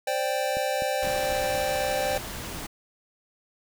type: chord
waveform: square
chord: C suspended second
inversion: none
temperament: equal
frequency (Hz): 523.3 / 587.3 / 784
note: C5 / D5 / G5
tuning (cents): 0 / 0 / 0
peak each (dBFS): -30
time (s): 0.07-2.18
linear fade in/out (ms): 5
type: click train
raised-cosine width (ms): 3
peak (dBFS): -25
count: 5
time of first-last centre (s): 0.57-1.578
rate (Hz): 3.97
type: noise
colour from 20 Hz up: pink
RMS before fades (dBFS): -36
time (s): 1.02-2.67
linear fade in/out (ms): 10
effects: none